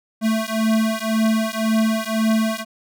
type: beating tone pair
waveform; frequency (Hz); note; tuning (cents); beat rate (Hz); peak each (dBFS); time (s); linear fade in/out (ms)
square; 220 / 221.9; A3 / A3; 0 / +15; 1.9; -21; 0.21-2.65; 50
effects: none